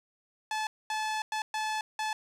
sawtooth tone bursts at uneven times, 865 Hz, A5, 30 cents flat, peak -26 dBFS, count 5, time 0.51-0.67 / 0.9-1.22 / 1.32-1.42 / 1.54-1.81 / 1.99-2.13 s, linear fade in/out 2 ms, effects low-pass 8000 Hz 12 dB/octave + 10-bit

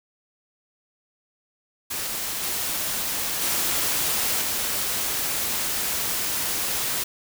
white noise with level steps, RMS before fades -29 / -27 / -24 / -26 dBFS, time 1.9-7.04 s, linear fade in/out 10 ms, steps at 2.43 / 3.41 / 4.41 s, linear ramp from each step 10 ms, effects none

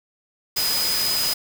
sine tone in noise, 4989 Hz, D#8, 4 cents sharp, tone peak -22 dBFS, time 0.56-1.34 s, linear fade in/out 10 ms, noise white, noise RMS -25 dBFS, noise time 0.56-1.34 s, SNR 0 dB, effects none

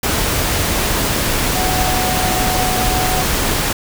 sine tone in noise, 740 Hz, F#5, in tune, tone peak -20 dBFS, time 1.55-3.23 s, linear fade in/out 5 ms, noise pink, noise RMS -17 dBFS, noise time 0.03-3.73 s, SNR -6 dB, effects none

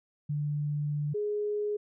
sine tone pair in turn, 147.4 / 416.9 Hz, D3 / G#4, +7 / +7 cents, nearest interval octave + tritone, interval 1800 cents, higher second, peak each -28 dBFS, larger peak neither, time 0.29-1.14 / 1.14-1.77 s, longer first, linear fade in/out 10 ms, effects none

